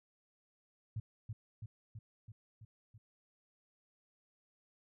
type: tone with echo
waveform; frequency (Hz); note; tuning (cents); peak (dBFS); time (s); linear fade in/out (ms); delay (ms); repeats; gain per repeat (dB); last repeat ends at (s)
sine; 109.3; A2; -11; -36; 0.96-1; 5; 330; 6; -3; 2.98
effects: none